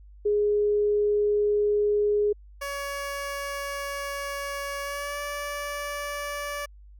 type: tone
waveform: sine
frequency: 415.3 Hz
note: G#4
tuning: in tune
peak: -20 dBFS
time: 0.25-2.33 s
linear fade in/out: 10 ms
type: tone with pitch glide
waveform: 15% pulse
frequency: 563 to 579.2 Hz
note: C#5 to D5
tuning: +27 to -24 cents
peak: -24 dBFS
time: 2.61-6.66 s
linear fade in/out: 10 ms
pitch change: +49 cents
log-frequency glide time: 4.82-5.2 s
effects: added 50 Hz sine -46 dBFS peak until 6.99 s